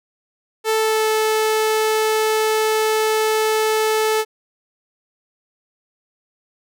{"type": "tone with pitch glide", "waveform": "sawtooth", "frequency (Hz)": [440, 435.7], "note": ["A4", "A4"], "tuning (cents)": [0, -17], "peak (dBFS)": -12, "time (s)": [0.64, 4.25], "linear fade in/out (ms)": 50, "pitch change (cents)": -17, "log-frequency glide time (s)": [0.77, 1.08], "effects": []}